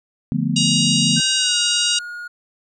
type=chord; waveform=sine; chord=B half-diminished seventh; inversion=first; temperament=equal; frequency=146.83 / 174.61 / 220 / 246.9 Hz; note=D3 / F3 / A3 / B3; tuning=0 / 0 / 0 / 0 cents; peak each=-23 dBFS; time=0.32-1.2 s; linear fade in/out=0 ms
type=harmonic tone; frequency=948 Hz; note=A#5; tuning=29 cents sharp; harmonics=3 / 4 / 5 / 6 / 7 / 8 / 9; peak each=-20 / -22 / -24 / -26 / -27 / -28 / -29 dBFS; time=0.56-1.99 s; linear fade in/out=5 ms
type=tone with pitch glide; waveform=triangle; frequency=1547 to 1435.1 Hz; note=G6 to F6; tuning=-23 to +47 cents; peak=-27 dBFS; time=1.16-2.28 s; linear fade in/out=10 ms; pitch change=-130 cents; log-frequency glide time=1.36-1.58 s
effects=none